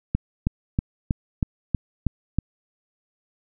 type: click train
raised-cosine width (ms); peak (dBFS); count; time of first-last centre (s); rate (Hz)
5; -8; 8; 0.15-2.386; 3.13
effects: none